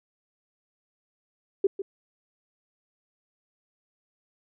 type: tone with echo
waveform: sine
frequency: 392 Hz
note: G4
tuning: in tune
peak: -17 dBFS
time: 1.64-1.67 s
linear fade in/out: 5 ms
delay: 150 ms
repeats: 1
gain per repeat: -11 dB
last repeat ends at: 1.82 s
effects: none